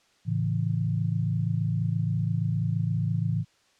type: chord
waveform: sine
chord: A major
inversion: none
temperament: equal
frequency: 110 / 138.59 / 164.81 Hz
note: A2 / C#3 / E3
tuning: 0 / 0 / 0 cents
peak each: -27 / -30 / -28 dBFS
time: 0.25-3.45 s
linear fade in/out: 50 ms
effects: white hiss -64 dBFS RMS until 3.79 s + low-pass 6000 Hz 12 dB/octave